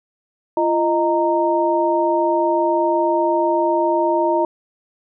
sine tone cluster, 342.7 / 622 / 927 Hz, F4 / D#5 / A#5, -33 / -1 / -10 cents, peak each -19 dBFS, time 0.57-4.45 s, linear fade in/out 2 ms, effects none

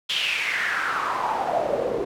pink noise with band-pass filter sweep, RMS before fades -25 dBFS, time 0.09-2.05 s, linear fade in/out 10 ms, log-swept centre 3300 to 400 Hz, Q 5.4, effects none

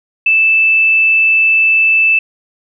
sine tone, 2637 Hz, E7, in tune, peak -7 dBFS, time 0.26-2.19 s, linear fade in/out 5 ms, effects none

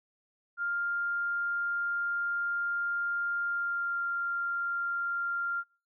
sine tone with pitch glide, 1400 to 1391.1 Hz, F6 to F6, +4 to -7 cents, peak -29 dBFS, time 0.57-5.64 s, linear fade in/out 50 ms, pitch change -11 cents, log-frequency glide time 3.44-4.03 s, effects noise-tail reverb RT60 0.4 s tail -25 dB re dry

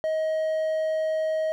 triangle tone, 631 Hz, D#5, 24 cents sharp, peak -21 dBFS, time 0.04-1.52 s, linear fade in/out 0 ms, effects none

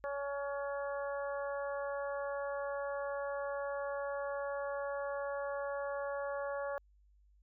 harmonic tone, 281.4 Hz, C#4, 26 cents sharp, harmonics 2 / 3 / 4 / 5 / 6, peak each -37 / -46 / -45 / -48 / -48 dBFS, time 0.04-6.78 s, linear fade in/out 0 ms, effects added 50 Hz sine -63 dBFS peak until 7.42 s

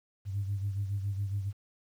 sine beating tone pair, 98.8 / 106 Hz, G2 / G#2, +14 / +36 cents, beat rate 7.2 Hz, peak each -30 / -38 dBFS, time 0.25-1.53 s, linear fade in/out 50 ms, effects tanh soft clip ceiling -24 dBFS + 10-bit

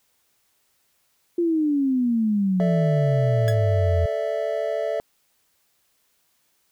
sine exponential sweep, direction down, 349.9 to 82.41 Hz, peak -18 dBFS, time 1.38-4.06 s, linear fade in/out 5 ms
triangle chord, A suspended fourth, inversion none, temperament just, 440 / 586.7 / 660 Hz, A4 / D5 / E5, 0 / -2 / +2 cents, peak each -27 / -25 / -24 dBFS, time 2.6-5 s, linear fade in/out 0 ms
sawtooth tone with exponential decay, 1686 Hz, G#6, 26 cents sharp, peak -22 dBFS, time 3.48-3.59 s, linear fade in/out 0 ms, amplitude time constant 22 ms
effects white hiss -67 dBFS RMS until 6.71 s

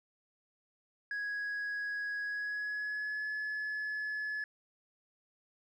sine tone with pitch glide, 1663 to 1710.7 Hz, G#6 to A6, +2 to -49 cents, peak -32 dBFS, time 1.11-4.44 s, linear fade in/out 2 ms, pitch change +49 cents, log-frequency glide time 2.22-3.27 s, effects tanh soft clip ceiling -33 dBFS + 12-bit

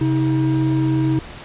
triangle tone pair together, 133.6 / 317.8 Hz, C3 / D#4, +36 / +37 cents, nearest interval octave + minor third, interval 1501 cents, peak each -16 dBFS, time 0.01-1.19 s, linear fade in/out 2 ms, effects pink hiss -36 dBFS RMS until 1.44 s + resampled to 8000 Hz

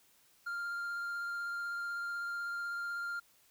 triangle tone with vibrato, 1396.9 Hz, F6, in tune, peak -34 dBFS, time 0.46-3.2 s, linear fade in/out 10 ms, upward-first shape triangle, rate 16 Hz, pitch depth 11 cents each way, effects white hiss -67 dBFS RMS until 3.5 s

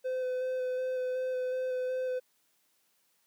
triangle tone with vibrato, 510 Hz, C5, 44 cents flat, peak -28 dBFS, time 0.04-2.2 s, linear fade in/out 20 ms, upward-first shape square, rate 2.7 Hz, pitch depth 11 cents each way, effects white hiss -72 dBFS RMS until 3.26 s + high-pass 150 Hz 12 dB/octave

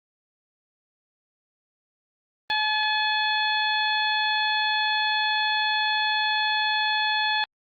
harmonic tone with a mistuned harmonic, 858 Hz, A5, 44 cents flat, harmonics 1 / 2 / 3 / 4 / 5, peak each -26 / -26 / -31 / -28 / -32 dBFS, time 2.5-7.44 s, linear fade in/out 0 ms, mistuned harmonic 3, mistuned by -23 cents, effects Opus 24 kbps

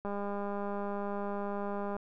click train, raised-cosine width 1 ms, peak -24 dBFS, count 388, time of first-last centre 0.05-1.966 s, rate 202 Hz, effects none

